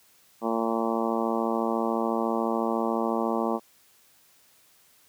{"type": "harmonic tone", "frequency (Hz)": 114, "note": "A#2", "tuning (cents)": -38, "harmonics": [2, 3, 4, 5, 6, 7, 8, 9, 10], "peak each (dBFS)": [-29, -31, -32, -33, -34, -34, -35, -36, -36], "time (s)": [0.41, 3.6], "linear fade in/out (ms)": 50, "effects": ["white hiss -60 dBFS RMS until 5.08 s", "high-pass 60 Hz 12 dB/octave"]}